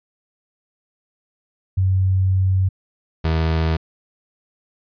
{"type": "tone pair in turn", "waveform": ["sine", "30% pulse"], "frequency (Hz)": [94.4, 80.52], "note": ["F#2", "E2"], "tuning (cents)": [35, -40], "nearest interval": "minor third", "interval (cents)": 275, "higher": "first", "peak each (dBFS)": -14, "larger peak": "neither", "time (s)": [[1.77, 2.69], [3.24, 3.77]], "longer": "first", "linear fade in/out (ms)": 10, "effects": ["resampled to 11025 Hz"]}